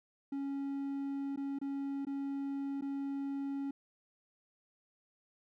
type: tone with dropouts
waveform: triangle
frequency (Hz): 277.2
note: C#4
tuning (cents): 0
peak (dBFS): -33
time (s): 0.32-3.71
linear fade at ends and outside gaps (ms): 5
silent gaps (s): 1.361-1.373 / 1.588-1.614 / 2.051-2.068 / 2.811-2.821
effects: none